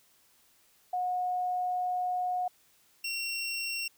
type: tone pair in turn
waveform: sine / 25% pulse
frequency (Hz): 726 / 2732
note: F#5 / F7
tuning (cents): -33 / -39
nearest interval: octave + major seventh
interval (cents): 2294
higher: second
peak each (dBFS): -28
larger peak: neither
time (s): 0.93-2.48 / 3.04-3.88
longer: first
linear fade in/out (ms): 5
effects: white hiss -65 dBFS RMS until 3.97 s